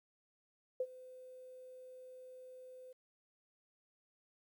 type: tone with ADSR envelope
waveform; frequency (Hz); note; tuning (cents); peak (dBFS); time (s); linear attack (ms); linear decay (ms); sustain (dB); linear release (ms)
sine; 510; C5; -44; -31; 0.8-2.93; 4; 54; -20; 11
effects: 12-bit